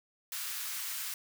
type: high-pass noise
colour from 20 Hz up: white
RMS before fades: -38 dBFS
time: 0.32-1.14 s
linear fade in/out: 2 ms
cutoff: 1100 Hz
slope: 24 dB/octave
effects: none